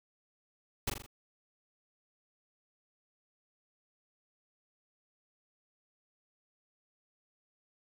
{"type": "noise with echo", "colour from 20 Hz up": "pink", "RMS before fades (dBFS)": -32, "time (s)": [0.87, 0.9], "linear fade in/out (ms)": 5, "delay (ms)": 41, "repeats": 4, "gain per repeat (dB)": -5, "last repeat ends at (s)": 1.064, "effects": []}